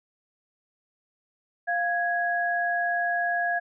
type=tone pair together; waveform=sine; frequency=698.4 / 1661.2 Hz; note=F5 / G#6; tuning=0 / 0 cents; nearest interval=octave + minor third; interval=1500 cents; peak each=-26 dBFS; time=1.67-3.6 s; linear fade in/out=20 ms; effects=none